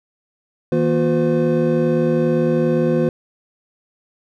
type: tone cluster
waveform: triangle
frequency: 160 / 237.6 / 357.5 / 510 Hz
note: D#3 / A#3 / F4 / C5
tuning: +49 / +33 / +41 / -44 cents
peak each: -18 dBFS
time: 0.72-3.09 s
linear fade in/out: 2 ms
effects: none